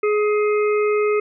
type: harmonic tone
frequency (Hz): 420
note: G#4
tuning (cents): +19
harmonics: 1 / 3 / 5 / 6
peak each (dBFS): -16 / -26 / -30 / -32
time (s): 0.03-1.2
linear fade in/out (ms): 5
effects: none